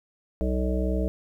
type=harmonic tone; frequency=63 Hz; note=B1; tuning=35 cents sharp; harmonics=1 / 3 / 5 / 7 / 9 / 10; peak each=-25 / -30 / -32 / -33 / -35 / -35 dBFS; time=0.41-1.08 s; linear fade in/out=0 ms; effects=10-bit